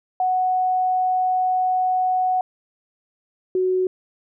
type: tone pair in turn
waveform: sine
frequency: 740 / 370.6 Hz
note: F#5 / F#4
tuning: 0 / +3 cents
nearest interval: octave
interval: 1197 cents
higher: first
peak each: -17 dBFS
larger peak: neither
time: 0.2-2.41 / 3.55-3.87 s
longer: first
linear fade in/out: 2 ms
effects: none